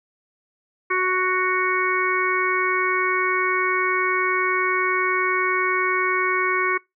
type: harmonic tone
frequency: 370 Hz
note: F#4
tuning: in tune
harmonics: 1 / 3 / 4 / 5 / 6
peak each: -25 / -23 / -27 / -28 / -24 dBFS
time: 0.9-6.78 s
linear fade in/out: 10 ms
effects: noise-tail reverb RT60 0.2 s tail -24 dB re dry